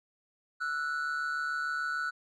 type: tone pair together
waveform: triangle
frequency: 1328.3 / 1475 Hz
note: E6 / F#6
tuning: +13 / -6 cents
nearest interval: major second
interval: 181 cents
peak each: -34 / -30 dBFS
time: 0.6-2.11 s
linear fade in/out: 20 ms
effects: resampled to 22050 Hz